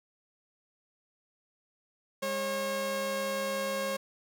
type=tone pair together; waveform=sawtooth; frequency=203 / 542.9 Hz; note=G#3 / C#5; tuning=-39 / -36 cents; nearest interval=octave + perfect fourth; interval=1703 cents; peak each=-35 / -27 dBFS; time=2.22-3.97 s; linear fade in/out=10 ms; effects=none